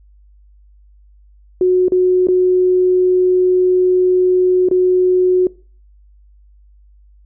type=tone with dropouts; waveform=sine; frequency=366.1 Hz; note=F#4; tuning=18 cents flat; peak=-9 dBFS; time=1.61-5.47 s; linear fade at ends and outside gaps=2 ms; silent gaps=1.883-1.92 / 2.271-2.285 / 4.687-4.712 s; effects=noise-tail reverb RT60 0.4 s tail -22 dB re dry + added 50 Hz sine -44 dBFS peak until 7.25 s